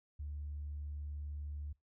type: tone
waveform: sine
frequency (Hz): 73.42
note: D2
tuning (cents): 0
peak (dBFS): -39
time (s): 0.19-1.73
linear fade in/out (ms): 10
effects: noise-tail reverb RT60 0.2 s tail -25 dB re dry + tanh soft clip ceiling -35 dBFS